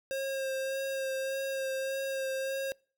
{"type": "tone with vibrato", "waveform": "square", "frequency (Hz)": 536, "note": "C5", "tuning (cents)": 42, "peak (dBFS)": -32, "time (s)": [0.11, 2.72], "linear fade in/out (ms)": 0, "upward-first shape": "sine", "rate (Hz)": 1.7, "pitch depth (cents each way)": 17, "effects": ["noise-tail reverb RT60 0.4 s tail -26 dB re dry"]}